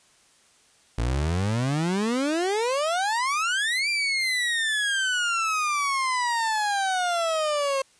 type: exponential two-way sweep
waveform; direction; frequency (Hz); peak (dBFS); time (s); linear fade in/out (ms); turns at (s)
30% pulse; up then down; 54.7 to 2387 to 533; -20; 0.98-7.82; 5; 3.89
effects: white hiss -59 dBFS RMS until 7.99 s + resampled to 22050 Hz

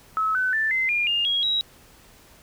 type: tone with pitch steps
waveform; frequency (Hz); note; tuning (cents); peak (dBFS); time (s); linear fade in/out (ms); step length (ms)
sine; 1293 / 1511.2 / 1766.3 / 2064 / 2413 / 2820 / 3296 / 3852; E6 / F#6 / A6 / C7 / D7 / F7 / G#7 / B7; -34 / +36 / +6 / -24 / +46 / +16 / -14 / -44; -20; 0.17-1.61; 0; 180
effects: pink hiss -52 dBFS RMS until 2.42 s

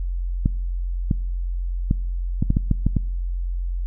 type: clicks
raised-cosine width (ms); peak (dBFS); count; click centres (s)
5; -6; 9; 0.459 / 1.112 / 1.911 / 2.425 / 2.504 / 2.569 / 2.713 / 2.866 / 2.967
effects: noise-tail reverb RT60 0.9 s tail -25 dB re dry + added 44 Hz sine -22 dBFS peak until 3.86 s

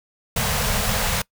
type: band-stop noise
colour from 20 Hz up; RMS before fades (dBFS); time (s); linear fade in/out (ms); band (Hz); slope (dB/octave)
pink; -22; 0.36-1.22; 5; 230 to 430; 96
effects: noise-tail reverb RT60 0.1 s tail -23 dB re dry

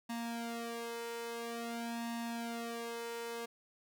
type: tone with flanger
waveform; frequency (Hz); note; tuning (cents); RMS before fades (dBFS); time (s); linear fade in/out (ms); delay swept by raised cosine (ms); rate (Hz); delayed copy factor
sawtooth; 233.1; A#3; 0; -41; 0.09-3.46; 10; 1.1 to 2.03; 0.49; +0.95
effects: none

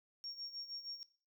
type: tone with tremolo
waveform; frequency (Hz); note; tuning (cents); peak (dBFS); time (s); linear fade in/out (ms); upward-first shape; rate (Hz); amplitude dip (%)
triangle; 5540; F8; -15; -38; 0.24-1.03; 0; sine; 6.4; 85
effects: noise-tail reverb RT60 0.4 s tail -19 dB re dry + tanh soft clip ceiling -40 dBFS

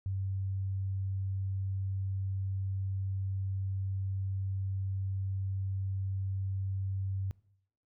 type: tone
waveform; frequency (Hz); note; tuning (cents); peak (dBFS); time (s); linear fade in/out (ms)
sine; 96.4; G2; -28; -31; 0.06-7.31; 0
effects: noise-tail reverb RT60 0.7 s tail -22 dB re dry

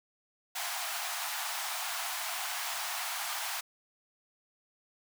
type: high-pass noise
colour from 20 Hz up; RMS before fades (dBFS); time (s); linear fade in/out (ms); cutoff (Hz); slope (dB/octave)
pink; -36; 0.55-3.61; 10; 670; 96
effects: none

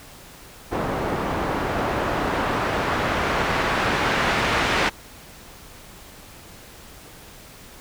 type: noise with low-pass filter sweep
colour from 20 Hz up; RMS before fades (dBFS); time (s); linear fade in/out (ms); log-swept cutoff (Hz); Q
white; -23; 0.71-4.9; 20; 790 to 2200; 0.74
effects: pink hiss -44 dBFS RMS until 7.8 s

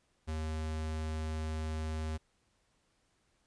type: tone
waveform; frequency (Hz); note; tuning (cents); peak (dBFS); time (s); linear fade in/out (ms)
square; 78.5; D#2; +16; -35; 0.27-2.18; 20
effects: pink hiss -74 dBFS RMS until 3.46 s + resampled to 22050 Hz

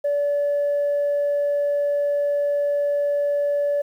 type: tone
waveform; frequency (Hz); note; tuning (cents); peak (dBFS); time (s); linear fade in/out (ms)
sine; 576; D5; -34; -17; 0.04-3.82; 10
effects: tanh soft clip ceiling -16 dBFS + 9-bit

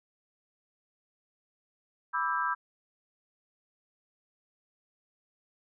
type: chord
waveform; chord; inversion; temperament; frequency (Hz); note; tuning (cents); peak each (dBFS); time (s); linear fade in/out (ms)
sine; E minor seventh; second; equal with one note detuned; 987.8 / 1174.7 / 1318.5 / 1592.6; B5 / D6 / E6 / G6; 0 / 0 / 0 / +27; -32 / -35 / -32 / -33; 2.13-2.55; 20
effects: none

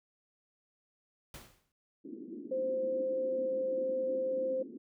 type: noise with exponential decay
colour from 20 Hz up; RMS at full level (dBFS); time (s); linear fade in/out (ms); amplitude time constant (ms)
pink; -45; 1.34-1.72; 1; 82
type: band-pass noise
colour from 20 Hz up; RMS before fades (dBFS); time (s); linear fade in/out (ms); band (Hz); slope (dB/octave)
pink; -45; 2.04-4.78; 10; 230 to 370; 48
type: tone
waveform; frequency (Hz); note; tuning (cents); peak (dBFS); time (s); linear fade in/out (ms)
sine; 522; C5; -4; -30; 2.51-4.63; 10
effects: none

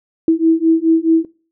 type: beating tone pair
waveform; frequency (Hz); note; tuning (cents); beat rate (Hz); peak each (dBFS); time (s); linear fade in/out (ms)
sine; 323.3 / 328; E4 / E4; -34 / -9; 4.7; -13; 0.28-1.25; 2
effects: noise-tail reverb RT60 0.4 s tail -22 dB re dry

